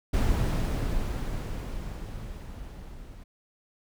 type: noise with level ramp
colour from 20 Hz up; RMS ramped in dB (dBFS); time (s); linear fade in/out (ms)
brown; -23 to -45; 0.13-3.24; 10
effects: none